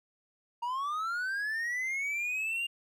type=linear sweep; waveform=triangle; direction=up; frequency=929 to 2816 Hz; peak=-29 dBFS; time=0.62-2.67 s; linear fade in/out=10 ms; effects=none